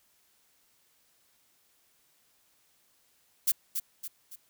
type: noise with echo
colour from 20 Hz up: violet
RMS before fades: -24 dBFS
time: 3.47-3.52 s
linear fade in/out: 10 ms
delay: 280 ms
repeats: 3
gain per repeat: -7 dB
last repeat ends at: 4.36 s
effects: white hiss -68 dBFS RMS until 4.49 s